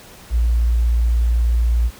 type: tone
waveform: sine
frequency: 58.27 Hz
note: A#1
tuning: in tune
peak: -13 dBFS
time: 0.3-1.91 s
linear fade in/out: 50 ms
effects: pink hiss -42 dBFS RMS until 1.99 s